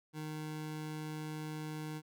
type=tone; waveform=25% pulse; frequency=154.3 Hz; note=D#3; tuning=14 cents flat; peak=-36 dBFS; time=0.13-2.02 s; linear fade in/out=50 ms; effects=none